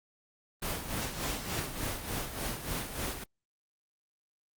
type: noise with tremolo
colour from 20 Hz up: pink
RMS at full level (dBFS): -33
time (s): 0.62-3.24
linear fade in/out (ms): 5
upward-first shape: sine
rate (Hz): 3.4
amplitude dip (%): 60
effects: Opus 24 kbps